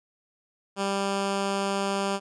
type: tone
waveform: 10% pulse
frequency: 197.3 Hz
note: G3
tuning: 11 cents sharp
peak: -17 dBFS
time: 0.76-2.2 s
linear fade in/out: 50 ms
effects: resampled to 22050 Hz